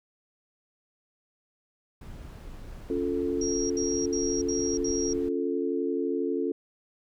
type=noise; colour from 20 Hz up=brown; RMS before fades=-42 dBFS; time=2.01-5.29 s; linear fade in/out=5 ms
type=chord; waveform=sine; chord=Db augmented; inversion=none; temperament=equal; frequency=277.2 / 349.2 / 440 Hz; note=Db4 / F4 / A4; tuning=0 / 0 / 0 cents; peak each=-30 dBFS; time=2.9-6.52 s; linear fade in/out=2 ms
type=tone bursts; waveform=sine; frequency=5650 Hz; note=F8; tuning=19 cents sharp; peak=-31 dBFS; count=5; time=3.41-5.132 s; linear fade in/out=5 ms; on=290 ms; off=68 ms
effects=none